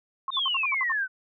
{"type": "tone bursts", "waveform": "sine", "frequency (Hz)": 1074, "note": "C6", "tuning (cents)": 45, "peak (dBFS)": -26, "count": 8, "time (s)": [0.28, 0.921], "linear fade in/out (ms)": 2, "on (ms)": 25, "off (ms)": 63}
{"type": "exponential sweep", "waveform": "sine", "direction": "down", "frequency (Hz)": [3735, 1480], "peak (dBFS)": -24, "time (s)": [0.31, 1.08], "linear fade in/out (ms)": 50}
{"effects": []}